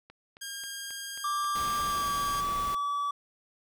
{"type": "click train", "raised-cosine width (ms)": 0.3, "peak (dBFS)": -33, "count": 9, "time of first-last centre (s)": [0.1, 2.251], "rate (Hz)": 3.72}
{"type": "tone", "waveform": "10% pulse", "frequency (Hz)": 1614, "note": "G#6", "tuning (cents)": -50, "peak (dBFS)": -28, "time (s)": [0.41, 2.41], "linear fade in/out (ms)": 10}
{"type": "tone with pitch glide", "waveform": "triangle", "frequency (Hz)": [1174.7, 1147.9], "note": ["D6", "D6"], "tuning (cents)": [0, -40], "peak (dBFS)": -26, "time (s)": [1.24, 3.11], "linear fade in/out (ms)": 5, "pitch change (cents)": -40, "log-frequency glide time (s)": [1.84, 2.09]}
{"type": "noise", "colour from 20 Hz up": "pink", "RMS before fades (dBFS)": -40, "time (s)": [1.55, 2.75], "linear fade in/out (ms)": 5}
{"effects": []}